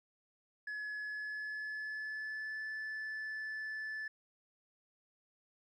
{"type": "tone with pitch glide", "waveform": "sine", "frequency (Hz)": [1700, 1742.8], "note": ["G#6", "A6"], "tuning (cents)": [40, -17], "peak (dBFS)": -36, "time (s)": [0.67, 4.08], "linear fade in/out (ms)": 5, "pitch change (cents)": 43, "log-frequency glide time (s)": [0.99, 2.62], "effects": ["tanh soft clip ceiling -38 dBFS", "13-bit"]}